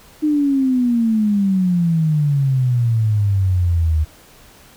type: exponential sweep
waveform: sine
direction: down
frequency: 308.2 to 76.1 Hz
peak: -13 dBFS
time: 0.22-4.05 s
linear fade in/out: 20 ms
effects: pink hiss -46 dBFS RMS until 4.76 s